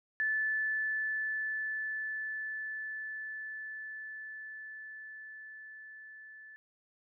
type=tone with level ramp; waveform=sine; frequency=1744 Hz; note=A6; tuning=16 cents flat; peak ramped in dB=-28 to -49 dBFS; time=0.2-6.56 s; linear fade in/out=0 ms; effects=none